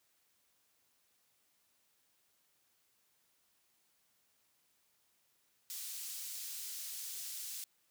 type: high-pass noise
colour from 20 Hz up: pink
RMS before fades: -44 dBFS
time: 5.7-7.64 s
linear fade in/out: 0 ms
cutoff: 5500 Hz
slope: 12 dB/octave
effects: white hiss -75 dBFS RMS until 7.9 s + high-pass 60 Hz 12 dB/octave